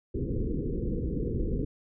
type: low-pass noise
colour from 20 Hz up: pink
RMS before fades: -30 dBFS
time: 0.14-1.65 s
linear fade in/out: 10 ms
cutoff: 490 Hz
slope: 96 dB/octave
effects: none